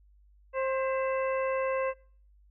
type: harmonic tone with a mistuned harmonic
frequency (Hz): 529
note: C5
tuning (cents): +19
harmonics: 1 / 2 / 3 / 4 / 5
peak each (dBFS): -28 / -34 / -42 / -41 / -42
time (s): 0.53-1.94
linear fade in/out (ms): 50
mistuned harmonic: 4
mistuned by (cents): -69
effects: noise-tail reverb RT60 0.5 s tail -25 dB re dry + added 50 Hz sine -57 dBFS peak until 2.5 s